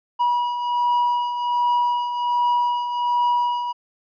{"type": "beating tone pair", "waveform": "triangle", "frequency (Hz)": [967, 968.3], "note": ["B5", "B5"], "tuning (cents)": [-37, -34], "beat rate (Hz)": 1.3, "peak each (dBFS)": [-25, -17], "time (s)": [0.19, 3.73], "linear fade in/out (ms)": 20, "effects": ["resampled to 11025 Hz"]}